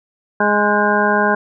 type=harmonic tone with a mistuned harmonic; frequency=207.7 Hz; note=G#3; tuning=in tune; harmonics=1 / 2 / 3 / 4 / 5 / 7 / 8; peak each=-20 / -20 / -20 / -20 / -20 / -20 / -20 dBFS; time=0.4-1.35 s; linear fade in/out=5 ms; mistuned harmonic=8; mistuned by=-69 cents; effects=none